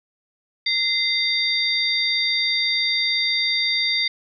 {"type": "tone cluster", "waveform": "sine", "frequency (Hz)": [2069, 3648, 4703], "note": ["C7", "A#7", "D8"], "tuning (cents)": [-20, -38, 2], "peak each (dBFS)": -23, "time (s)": [0.66, 4.08], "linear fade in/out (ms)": 5, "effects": []}